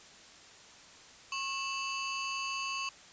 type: ring-modulated tone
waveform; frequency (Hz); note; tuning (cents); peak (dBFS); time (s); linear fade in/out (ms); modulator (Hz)
sawtooth; 1864.7; A#6; 0; -27; 1.32-2.89; 2; 777
effects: white hiss -54 dBFS RMS until 3.12 s + resampled to 16000 Hz